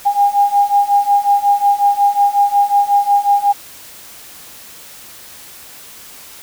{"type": "beating tone pair", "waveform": "sine", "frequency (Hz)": [807, 812.5], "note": ["G#5", "G#5"], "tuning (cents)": [-50, -38], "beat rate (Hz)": 5.5, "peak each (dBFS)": [-14, -12], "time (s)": [0.05, 3.53], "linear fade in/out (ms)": 20, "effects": ["white hiss -37 dBFS RMS until 6.42 s"]}